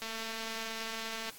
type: click train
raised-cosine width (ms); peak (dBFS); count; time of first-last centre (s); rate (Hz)
0.2; -22; 287; 0.02-1.297; 224
effects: white hiss -52 dBFS RMS until 1.38 s + AAC 64 kbps